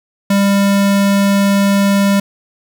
square tone, 199 Hz, G3, 26 cents sharp, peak -10 dBFS, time 0.3-2.2 s, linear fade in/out 5 ms, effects 7-bit

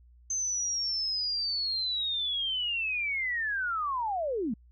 sine linear sweep, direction down, 6272 to 196 Hz, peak -28 dBFS, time 0.3-4.54 s, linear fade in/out 5 ms, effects added 60 Hz sine -54 dBFS peak until 4.71 s

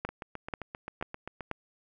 two click trains, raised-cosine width 0.5 ms, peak -17 / -23 dBFS, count 4 / 11, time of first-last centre 0.05-1.513 / 0.09-1.408 s, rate 2.05 / 7.59 Hz, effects none

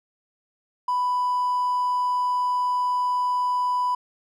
triangle tone with hard clipping, 992 Hz, B5, 7 cents sharp, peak -21 dBFS, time 0.88-3.95 s, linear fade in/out 5 ms, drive 4 dB, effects none

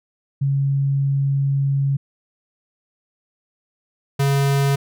sine / square tone pair in turn, 138.4 / 139.11 Hz, C#3 / C#3, -2 / +6 cents, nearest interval unison, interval 8 cents, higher second, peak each -16 / -16 dBFS, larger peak neither, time 0.41-1.97 / 4.19-4.76 s, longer first, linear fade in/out 10 ms, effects none

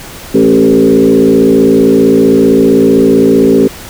sine tone with frequency modulation, 332.1 Hz, E4, 13 cents sharp, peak -3 dBFS, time 0.34-3.68 s, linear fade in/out 10 ms, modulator 55.5 Hz, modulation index 2.3, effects pink hiss -28 dBFS RMS until 3.89 s

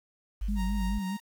sine tone, 49.82 Hz, G1, 29 cents sharp, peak -28 dBFS, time 0.41-0.99 s, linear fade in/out 10 ms
sine tone with vibrato, 196 Hz, G3, in tune, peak -30 dBFS, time 0.48-1.17 s, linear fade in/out 10 ms, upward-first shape sine, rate 4.7 Hz, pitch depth 100 cents each way
sawtooth tone with tremolo, 932.3 Hz, A#5, in tune, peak -34 dBFS, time 0.55-1.21 s, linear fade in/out 50 ms, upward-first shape triangle, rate 4.1 Hz, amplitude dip 55%
effects 9-bit

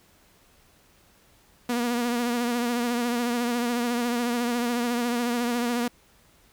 sawtooth tone with vibrato, 239.8 Hz, A#3, 49 cents sharp, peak -20 dBFS, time 1.69-5.88 s, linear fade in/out 5 ms, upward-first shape triangle, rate 14 Hz, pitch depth 51 cents each way, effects pink hiss -59 dBFS RMS until 6.52 s

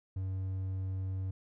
triangle tone, 94.7 Hz, F#2, 41 cents sharp, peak -31 dBFS, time 0.16-1.31 s, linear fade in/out 5 ms, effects none

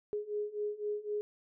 sine beating tone pair, 415.3 / 419.2 Hz, G#4 / G#4, 0 / +16 cents, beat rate 3.9 Hz, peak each -38 / -36 dBFS, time 0.13-1.21 s, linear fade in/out 0 ms, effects none

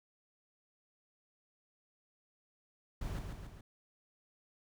brown noise with echo, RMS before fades -39 dBFS, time 3.01-3.19 s, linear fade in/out 5 ms, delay 140 ms, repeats 3, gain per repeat -4 dB, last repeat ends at 3.61 s, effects none

